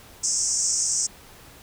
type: band-pass noise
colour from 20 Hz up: pink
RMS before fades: -24 dBFS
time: 0.23-1.07 s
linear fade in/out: 10 ms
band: 5400 to 8400 Hz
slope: 96 dB/octave
effects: pink hiss -48 dBFS RMS until 1.62 s